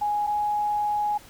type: tone pair in turn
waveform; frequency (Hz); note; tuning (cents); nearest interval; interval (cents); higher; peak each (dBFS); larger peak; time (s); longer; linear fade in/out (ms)
sine; 830.6 / 833.8; G#5 / G#5; 0 / +7; unison; 7; second; -22; neither; 0.01-0.27 / 0.27-1.18; second; 10
effects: pink hiss -49 dBFS RMS until 1.29 s